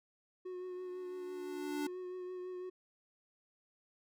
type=tone with vibrato; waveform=triangle; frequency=364.9 Hz; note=F#4; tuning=24 cents flat; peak=-39 dBFS; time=0.45-2.7 s; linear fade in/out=10 ms; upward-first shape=triangle; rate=6 Hz; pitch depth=24 cents each way
type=tone with exponential growth; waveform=square; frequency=293.7 Hz; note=D4; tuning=in tune; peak=-35 dBFS; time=0.58-1.87 s; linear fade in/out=5 ms; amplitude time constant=280 ms
effects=none